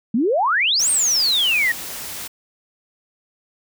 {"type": "exponential two-way sweep", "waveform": "sine", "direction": "up then down", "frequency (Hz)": [207.7, 8870, 1832], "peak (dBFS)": -15, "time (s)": [0.14, 1.72], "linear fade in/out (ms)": 5, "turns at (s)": 0.9}
{"type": "noise", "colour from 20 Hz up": "white", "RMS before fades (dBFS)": -31, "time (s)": [0.79, 2.28], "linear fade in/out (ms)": 10}
{"effects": []}